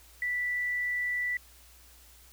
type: tone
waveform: sine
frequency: 1969 Hz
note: B6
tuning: 6 cents flat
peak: -28 dBFS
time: 0.22-1.37 s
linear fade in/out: 2 ms
effects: added 60 Hz sine -57 dBFS peak until 2.32 s + white hiss -57 dBFS RMS until 2.32 s